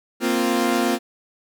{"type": "chord", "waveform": "sawtooth", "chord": "Bb suspended second", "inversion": "none", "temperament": "equal", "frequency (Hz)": [233.1, 261.6, 349.2], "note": ["Bb3", "C4", "F4"], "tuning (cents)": [0, 0, 0], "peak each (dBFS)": -19, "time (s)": [0.2, 0.99], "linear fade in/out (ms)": 50, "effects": []}